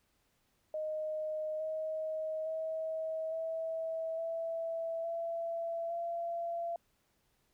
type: tone with pitch steps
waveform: sine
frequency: 620 / 629.7 / 639.6 / 649.7 / 659.9 / 670.3 / 680.8 Hz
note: D#5 / D#5 / D#5 / E5 / E5 / E5 / F5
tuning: -6 / +21 / +48 / -25 / +2 / +29 / -44 cents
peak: -34 dBFS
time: 0.74-6.76 s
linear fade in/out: 2 ms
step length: 860 ms
effects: pink hiss -75 dBFS RMS until 7.53 s